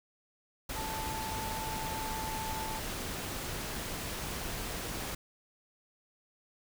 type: tone in noise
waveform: sine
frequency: 880 Hz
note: A5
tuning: in tune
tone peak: -38 dBFS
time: 0.76-2.79 s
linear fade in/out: 5 ms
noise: pink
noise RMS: -38 dBFS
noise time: 0.69-5.15 s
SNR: -3 dB
effects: none